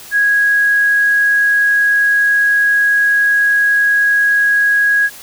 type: tone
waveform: sine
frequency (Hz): 1655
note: G#6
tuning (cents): -6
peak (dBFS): -9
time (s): 0.11-5.1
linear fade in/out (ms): 50
effects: white hiss -35 dBFS RMS until 5.22 s